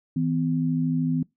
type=tone pair together; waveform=sine; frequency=161.03 / 254.3 Hz; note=E3 / C4; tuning=-40 / -49 cents; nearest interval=minor sixth; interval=791 cents; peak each=-24 dBFS; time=0.16-1.23 s; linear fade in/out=5 ms; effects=noise-tail reverb RT60 0.2 s tail -24 dB re dry